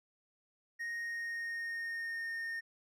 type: tone with pitch glide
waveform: triangle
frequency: 1864.7 to 1833.7 Hz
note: A#6 to A#6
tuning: 0 to -29 cents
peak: -35 dBFS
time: 0.79-2.61 s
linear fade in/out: 20 ms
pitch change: -29 cents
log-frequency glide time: 0.97-2.31 s
effects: none